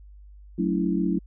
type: chord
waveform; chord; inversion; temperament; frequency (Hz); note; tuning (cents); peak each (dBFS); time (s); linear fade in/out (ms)
sine; F# minor seventh; none; equal with one note detuned; 185 / 220 / 284 / 329.6; F#3 / A3 / C#4 / E4; 0 / 0 / +42 / 0; -25 / -29 / -28 / -27; 0.58-1.19; 10
effects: added 50 Hz sine -44 dBFS peak until 1.26 s